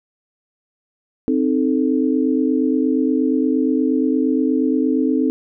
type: chord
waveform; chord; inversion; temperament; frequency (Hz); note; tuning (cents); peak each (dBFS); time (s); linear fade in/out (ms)
sine; A diminished; first; equal with one note detuned; 261.6 / 310.1 / 440; C4 / Eb4 / A4; 0 / -6 / 0; -17 / -19 / -23; 1.28-5.3; 0
effects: none